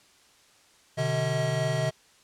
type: tone cluster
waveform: square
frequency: 126.9 / 150 / 639 Hz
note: B2 / D3 / D#5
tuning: +47 / +37 / +46 cents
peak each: -30 dBFS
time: 0.97-1.91 s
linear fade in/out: 20 ms
effects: white hiss -59 dBFS RMS until 2.23 s + low-pass 8000 Hz 12 dB/octave